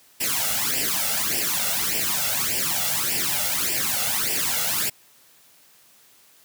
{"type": "noise with flanger", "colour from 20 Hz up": "white", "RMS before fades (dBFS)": -24, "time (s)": [0.2, 4.9], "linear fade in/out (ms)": 10, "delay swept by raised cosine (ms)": [0.38, 1.48], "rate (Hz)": 1.7, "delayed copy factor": 0.8, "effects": ["white hiss -55 dBFS RMS until 6.44 s", "high-pass 100 Hz 12 dB/octave"]}